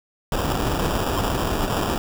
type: noise with sample-and-hold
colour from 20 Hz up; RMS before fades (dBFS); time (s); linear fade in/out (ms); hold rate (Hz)
pink; -23; 0.32-1.98; 2; 2100
effects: none